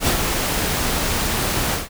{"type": "noise with ADSR envelope", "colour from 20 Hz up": "pink", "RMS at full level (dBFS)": -17, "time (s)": [0, 1.89], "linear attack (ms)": 66, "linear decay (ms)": 98, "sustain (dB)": -4, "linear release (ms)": 160, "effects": []}